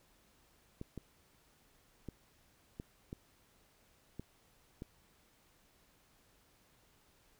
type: clicks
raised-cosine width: 3 ms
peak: -30 dBFS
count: 7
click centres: 0.814 / 0.977 / 2.087 / 2.799 / 3.129 / 4.196 / 4.821 s
effects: pink hiss -69 dBFS RMS until 7.39 s